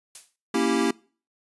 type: noise with exponential decay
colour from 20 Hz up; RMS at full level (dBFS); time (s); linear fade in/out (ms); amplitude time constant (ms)
blue; -35; 0.15-0.36; 2; 44
type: chord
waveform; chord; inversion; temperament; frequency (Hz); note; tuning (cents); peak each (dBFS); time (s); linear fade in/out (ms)
square; A# diminished seventh; none; equal with one note detuned; 233.1 / 277.2 / 328.7 / 392; A#3 / C#4 / E4 / G4; 0 / 0 / -5 / 0; -27; 0.54-0.91; 5
effects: noise-tail reverb RT60 0.4 s tail -23 dB re dry + resampled to 24000 Hz